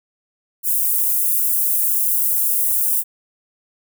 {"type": "high-pass noise", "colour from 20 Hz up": "white", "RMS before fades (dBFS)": -18, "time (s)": [0.63, 3.04], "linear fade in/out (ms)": 50, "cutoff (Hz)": 10000, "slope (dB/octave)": 24, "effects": []}